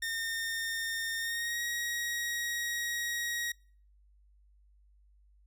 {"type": "tone with pitch glide", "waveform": "sawtooth", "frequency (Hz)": [1824, 1893.8], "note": ["A#6", "A#6"], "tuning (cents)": [-38, 27], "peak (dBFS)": -29, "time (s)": [0.02, 3.52], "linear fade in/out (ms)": 5, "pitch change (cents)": 65, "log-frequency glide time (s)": [1.18, 1.6], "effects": ["noise-tail reverb RT60 0.5 s tail -26 dB re dry", "added 50 Hz sine -60 dBFS peak until 5.46 s"]}